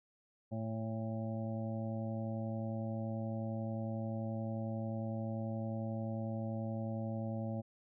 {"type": "harmonic tone with a mistuned harmonic", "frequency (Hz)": 111.3, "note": "A2", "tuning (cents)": 20, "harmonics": [1, 2, 3, 5, 6, 7], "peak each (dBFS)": [-39, -40, -50, -45, -50, -52], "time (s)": [0.51, 7.62], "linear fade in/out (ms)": 20, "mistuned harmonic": 7, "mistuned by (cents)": 39, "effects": []}